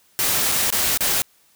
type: noise with dropouts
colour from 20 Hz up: white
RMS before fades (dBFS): -20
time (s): 0.19-1.22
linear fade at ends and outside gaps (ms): 0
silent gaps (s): 0.517-0.521 / 0.703-0.725 / 0.974-1.007
effects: white hiss -58 dBFS RMS until 1.55 s